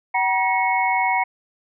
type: tone cluster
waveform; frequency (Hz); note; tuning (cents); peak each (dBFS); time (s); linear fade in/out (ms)
sine; 759 / 955 / 1899 / 2199; F#5 / A#5 / A#6 / C#7; +44 / +42 / +32 / -14; -22 / -21 / -30 / -22; 0.14-1.24; 10
effects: none